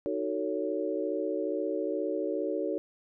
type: chord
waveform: sine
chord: D# half-diminished seventh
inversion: none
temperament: just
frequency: 311.1 / 373.4 / 448 / 560 Hz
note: D#4 / F#4 / A4 / C#5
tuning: 0 / +16 / +31 / +18 cents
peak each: -34 dBFS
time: 0.06-2.78 s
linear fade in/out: 0 ms
effects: none